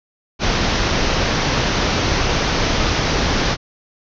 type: low-pass noise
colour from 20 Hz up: pink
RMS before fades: -18 dBFS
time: 0.39-3.57 s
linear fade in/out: 50 ms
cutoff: 6200 Hz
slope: 96 dB/octave
effects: none